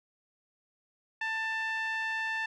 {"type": "tone with low-pass filter", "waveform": "5% pulse", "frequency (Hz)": 888, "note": "A5", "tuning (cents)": 16, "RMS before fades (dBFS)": -33, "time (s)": [1.21, 2.46], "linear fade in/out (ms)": 5, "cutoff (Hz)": 2000, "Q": 2.8, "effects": []}